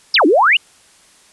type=exponential two-way sweep; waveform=sine; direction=down then up; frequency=5540 to 276.2 to 3050 Hz; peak=-8 dBFS; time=0.14-0.57 s; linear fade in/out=5 ms; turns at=0.26 s; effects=white hiss -49 dBFS RMS until 1.32 s + resampled to 24000 Hz